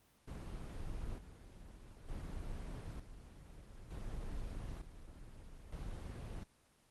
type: noise with tremolo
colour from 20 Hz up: brown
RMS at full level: -44 dBFS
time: 0.27-6.44 s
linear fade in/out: 10 ms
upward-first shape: square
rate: 0.55 Hz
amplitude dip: 65%
effects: pink hiss -70 dBFS RMS until 6.9 s + Opus 24 kbps